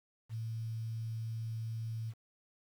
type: tone with quantisation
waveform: sine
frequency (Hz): 112.8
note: A2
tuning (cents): +44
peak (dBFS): -36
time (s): 0.29-2.14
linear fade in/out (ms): 50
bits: 10
effects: none